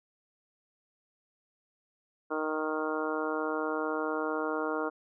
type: harmonic tone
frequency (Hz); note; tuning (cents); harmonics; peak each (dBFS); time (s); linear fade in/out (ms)
155.56; D#3; 0; 2 / 3 / 4 / 5 / 6 / 7 / 8 / 9; -35 / -34 / -38 / -41 / -41 / -39 / -41 / -38; 2.3-4.9; 20
effects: none